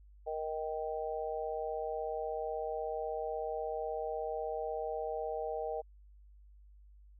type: harmonic tone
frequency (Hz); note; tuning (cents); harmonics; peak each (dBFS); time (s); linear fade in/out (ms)
156.3; D#3; +8; 3 / 4 / 5; -38 / -39 / -40; 0.26-5.82; 20
effects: added 50 Hz sine -55 dBFS peak until 7.19 s